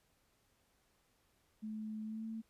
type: tone with pitch glide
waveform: sine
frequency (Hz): 216.3 to 222.8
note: A3 to A3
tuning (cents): -29 to +22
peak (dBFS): -40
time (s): 1.62-2.42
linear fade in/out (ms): 20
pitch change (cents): +51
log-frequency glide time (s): 2.04-2.26
effects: pink hiss -75 dBFS RMS until 2.49 s + resampled to 32000 Hz